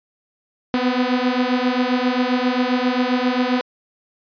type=beating tone pair; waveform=sawtooth; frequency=246.9 / 254.4 Hz; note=B3 / C4; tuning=0 / -48 cents; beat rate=7.5 Hz; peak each=-16 dBFS; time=0.74-3.61 s; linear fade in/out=0 ms; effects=resampled to 11025 Hz